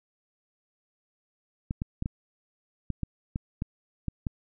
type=clicks; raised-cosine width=5 ms; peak=-17 dBFS; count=10; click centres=1.709 / 1.819 / 2.024 / 2.059 / 2.903 / 3.033 / 3.359 / 3.621 / 4.083 / 4.268 s; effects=none